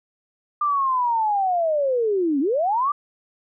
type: linear two-way sweep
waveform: sine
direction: down then up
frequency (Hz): 1200 to 263.1 to 1200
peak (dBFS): -18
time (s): 0.61-2.92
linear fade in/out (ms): 5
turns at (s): 2.4
effects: none